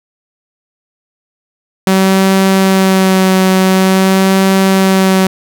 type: tone with vibrato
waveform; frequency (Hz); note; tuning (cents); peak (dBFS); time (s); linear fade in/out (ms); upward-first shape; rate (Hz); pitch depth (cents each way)
sawtooth; 190; F#3; +46; -3; 1.87-5.27; 2; sine; 0.47; 18
effects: none

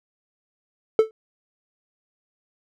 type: tone with exponential decay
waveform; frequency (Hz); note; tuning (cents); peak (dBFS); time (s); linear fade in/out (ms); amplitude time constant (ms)
triangle; 439.9; A4; 0; -6; 0.99-1.11; 1; 24
effects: none

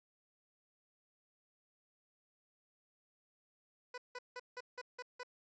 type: tone bursts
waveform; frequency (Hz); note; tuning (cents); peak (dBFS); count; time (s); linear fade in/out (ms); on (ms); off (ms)
15% pulse; 496.1; B4; +8; -37; 7; 3.94-5.233; 5; 39; 170
effects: resampled to 16000 Hz

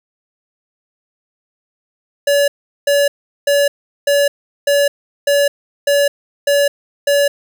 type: tone bursts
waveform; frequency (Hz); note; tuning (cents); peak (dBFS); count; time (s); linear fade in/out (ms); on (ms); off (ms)
square; 570; C#5; +48; -11; 9; 2.27-7.28; 5; 210; 390
effects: none

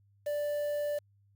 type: tone with quantisation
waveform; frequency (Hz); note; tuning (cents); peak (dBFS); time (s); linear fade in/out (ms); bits
triangle; 587.3; D5; 0; -28; 0.26-0.99; 10; 8
effects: added 100 Hz sine -63 dBFS peak until 1.35 s

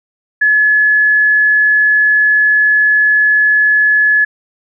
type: tone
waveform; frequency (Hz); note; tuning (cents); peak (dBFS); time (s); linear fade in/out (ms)
sine; 1707; G#6; +47; -7; 0.41-4.25; 10
effects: none

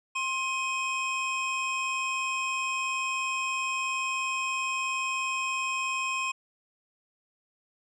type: tone pair together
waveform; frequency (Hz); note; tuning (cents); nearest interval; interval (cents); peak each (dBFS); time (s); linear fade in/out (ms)
square; 1060 / 2521; C6 / D#7; +22 / +22; octave + minor third; 1500; -32 / -31; 0.15-6.32; 10
effects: resampled to 22050 Hz

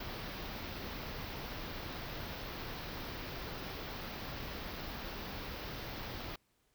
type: band-stop noise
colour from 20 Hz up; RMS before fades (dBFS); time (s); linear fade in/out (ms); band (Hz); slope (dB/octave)
pink; -43; 0-6.36; 5; 5400 to 14000; 48
effects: pink hiss -75 dBFS RMS until 6.74 s

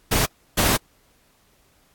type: noise bursts at uneven times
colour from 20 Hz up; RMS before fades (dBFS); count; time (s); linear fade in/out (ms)
pink; -19; 2; 0.11-0.26 / 0.57-0.77; 10
effects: pink hiss -60 dBFS RMS until 1.94 s + AAC 64 kbps

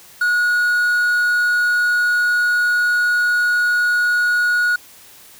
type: tone with quantisation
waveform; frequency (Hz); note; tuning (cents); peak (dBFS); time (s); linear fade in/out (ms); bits
triangle; 1452; F#6; -33; -12; 0.21-4.76; 5; 6
effects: white hiss -44 dBFS RMS until 5.39 s

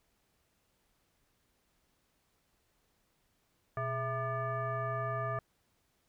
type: tone with frequency modulation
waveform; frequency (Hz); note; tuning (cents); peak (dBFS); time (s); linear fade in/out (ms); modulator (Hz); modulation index
sine; 660; E5; +2; -32; 3.77-5.39; 2; 538; 1.5
effects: pink hiss -75 dBFS RMS until 6.08 s

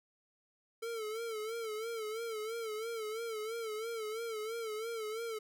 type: tone with vibrato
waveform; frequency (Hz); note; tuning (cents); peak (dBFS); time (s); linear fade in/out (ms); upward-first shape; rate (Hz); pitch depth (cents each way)
square; 445.3; A4; +21; -38; 0.82-5.39; 10; sine; 3; 81
effects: none

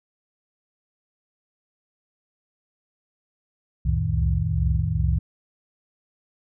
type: tone cluster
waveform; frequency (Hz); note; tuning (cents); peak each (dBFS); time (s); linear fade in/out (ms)
sine; 65.4 / 67.8 / 88.7 / 113 / 156.5; C2 / C#2 / F2 / A2 / D#3; 0 / -38 / +27 / +47 / +10; -26; 3.85-5.19; 10
effects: none

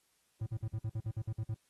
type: tone bursts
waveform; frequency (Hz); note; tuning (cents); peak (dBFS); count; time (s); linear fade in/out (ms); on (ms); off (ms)
triangle; 110; A2; 0; -31; 11; 0.41-1.544; 5; 54; 54
effects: white hiss -74 dBFS RMS until 1.69 s + AAC 32 kbps

